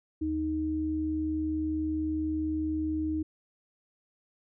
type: tone pair together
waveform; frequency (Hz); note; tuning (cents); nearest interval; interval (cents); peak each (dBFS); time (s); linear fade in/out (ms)
sine; 77.78 / 311.1; D#2 / D#4; 0 / 0; 2 octaves; 2400; -36 / -28; 0.21-3.23; 10
effects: none